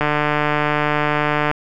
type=click train; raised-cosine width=0.5 ms; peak=-3 dBFS; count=225; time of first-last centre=0.01-1.513 s; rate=149 Hz; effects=none